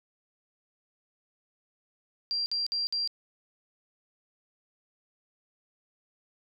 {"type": "tone bursts", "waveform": "sine", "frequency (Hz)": 4742, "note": "D8", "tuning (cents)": 16, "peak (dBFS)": -27, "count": 4, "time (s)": [2.31, 3.075], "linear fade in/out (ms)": 0, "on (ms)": 150, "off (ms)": 55, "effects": []}